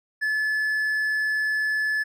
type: tone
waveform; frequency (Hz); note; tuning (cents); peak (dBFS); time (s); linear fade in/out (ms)
triangle; 1726; A6; -34; -20; 0.21-2.04; 20
effects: none